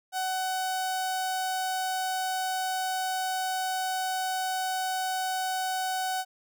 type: tone with notch filter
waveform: sawtooth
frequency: 750 Hz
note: F#5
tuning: 23 cents sharp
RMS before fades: -30 dBFS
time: 0.12-6.25 s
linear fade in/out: 50 ms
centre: 2100 Hz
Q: 1.9
effects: none